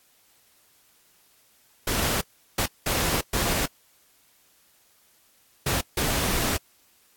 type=noise bursts at uneven times; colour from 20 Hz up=pink; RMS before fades=-25 dBFS; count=6; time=1.87-2.21 / 2.58-2.66 / 2.86-3.21 / 3.33-3.66 / 5.66-5.81 / 5.97-6.57 s; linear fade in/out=5 ms; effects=white hiss -61 dBFS RMS until 7.16 s + AAC 64 kbps

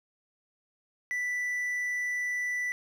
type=tone; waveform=triangle; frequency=1975.5 Hz; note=B6; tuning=in tune; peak=-27 dBFS; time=1.11-2.72 s; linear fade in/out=0 ms; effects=none

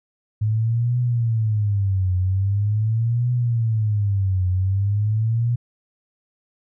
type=tone with vibrato; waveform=sine; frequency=106 Hz; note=G#2; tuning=36 cents sharp; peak=-17 dBFS; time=0.41-5.56 s; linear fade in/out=10 ms; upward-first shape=triangle; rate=0.43 Hz; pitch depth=270 cents each way; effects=none

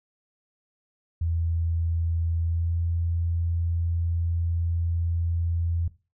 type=tone with pitch glide; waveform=sine; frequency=83.2 to 84.46 Hz; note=E2 to E2; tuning=+17 to +43 cents; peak=-23 dBFS; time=1.21-5.88 s; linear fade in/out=5 ms; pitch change=+26 cents; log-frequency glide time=2.44-2.74 s; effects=noise-tail reverb RT60 0.3 s tail -17 dB re dry

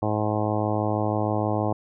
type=harmonic tone; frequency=106.3 Hz; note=G#2; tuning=41 cents sharp; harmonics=1 / 2 / 3 / 4 / 5 / 6 / 7 / 8 / 9 / 10; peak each=-27 / -31 / -29 / -33 / -31 / -31 / -31 / -33 / -38 / -37 dBFS; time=0.02-1.73 s; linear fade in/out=5 ms; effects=none

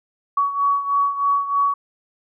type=beating tone pair; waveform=sine; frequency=1126 / 1129.2 Hz; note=C#6 / C#6; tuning=+27 / +32 cents; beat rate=3.2 Hz; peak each=-18 / -23 dBFS; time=0.37-1.74 s; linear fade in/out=5 ms; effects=none

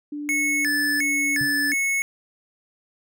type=tone with pitch glide; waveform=sine; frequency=293.7 to 284.5 Hz; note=D4 to C#4; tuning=0 to +45 cents; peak=-28 dBFS; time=0.12-1.74 s; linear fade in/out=5 ms; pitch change=-55 cents; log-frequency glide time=0.29-1.54 s
type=tone with vibrato; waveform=square; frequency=1957 Hz; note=B6; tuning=16 cents flat; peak=-21 dBFS; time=0.29-2.02 s; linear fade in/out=0 ms; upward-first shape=square; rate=1.4 Hz; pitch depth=200 cents each way
type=tone with exponential decay; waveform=sine; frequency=139.7 Hz; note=C#3; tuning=14 cents sharp; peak=-25 dBFS; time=1.41-1.55 s; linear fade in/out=0 ms; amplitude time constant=29 ms
effects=none

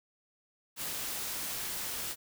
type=noise; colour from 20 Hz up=white; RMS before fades=-37 dBFS; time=0.76-2.16 s; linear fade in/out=50 ms; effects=none

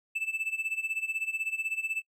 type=tone with tremolo; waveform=triangle; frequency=2637 Hz; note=E7; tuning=in tune; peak=-25 dBFS; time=0.15-2.02 s; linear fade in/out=10 ms; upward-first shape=sine; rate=16 Hz; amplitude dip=85%; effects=noise-tail reverb RT60 0.1 s tail -26 dB re dry

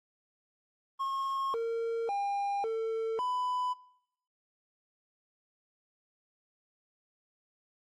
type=tone with pitch steps; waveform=triangle; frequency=1083 / 459.2 / 803 / 448.4 / 998 Hz; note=C#6 / A#4 / G5 / A4 / B5; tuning=-41 / -26 / +41 / +33 / +18 cents; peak=-28 dBFS; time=0.99-3.74 s; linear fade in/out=20 ms; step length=550 ms; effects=noise-tail reverb RT60 0.8 s tail -23 dB re dry + Opus 24 kbps

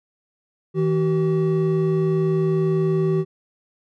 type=tone pair together; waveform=triangle; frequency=160.1 / 380.8 Hz; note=D#3 / F#4; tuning=+50 / +50 cents; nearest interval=octave + minor third; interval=1500 cents; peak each=-18 dBFS; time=0.74-3.25 s; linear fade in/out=50 ms; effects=none

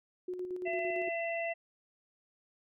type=tone with tremolo; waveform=sine; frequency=363.3 Hz; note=F#4; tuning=32 cents flat; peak=-34 dBFS; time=0.28-1.09 s; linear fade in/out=5 ms; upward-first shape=square; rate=8.8 Hz; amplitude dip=45%
type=harmonic tone; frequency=672 Hz; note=E5; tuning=33 cents sharp; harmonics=1 / 3 / 4; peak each=-34 / -39 / -40 dBFS; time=0.65-1.54 s; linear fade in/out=20 ms
effects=none

